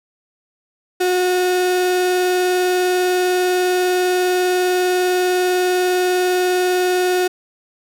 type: tone with vibrato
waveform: 35% pulse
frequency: 363.5 Hz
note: F#4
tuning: 31 cents flat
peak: -13 dBFS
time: 1-7.28 s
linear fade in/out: 10 ms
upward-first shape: square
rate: 20 Hz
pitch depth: 13 cents each way
effects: none